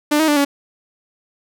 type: tone with pitch steps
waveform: sawtooth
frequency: 297.2 / 316.1 / 294.1 / 282.8 Hz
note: D4 / D#4 / D4 / C#4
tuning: +21 / +27 / +3 / +35 cents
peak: -9 dBFS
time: 0.11-0.45 s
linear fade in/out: 10 ms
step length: 85 ms
effects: none